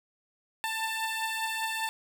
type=beating tone pair; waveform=15% pulse; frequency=888 / 893 Hz; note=A5 / A5; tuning=+16 / +25 cents; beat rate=5 Hz; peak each=-25 / -30 dBFS; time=0.64-1.89 s; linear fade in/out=0 ms; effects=none